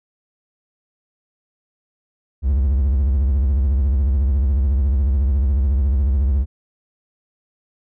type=tone with vibrato; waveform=triangle; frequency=67.8 Hz; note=C#2; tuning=38 cents flat; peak=-12 dBFS; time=2.42-6.46 s; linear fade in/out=50 ms; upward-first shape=triangle; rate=14 Hz; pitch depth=220 cents each way; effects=none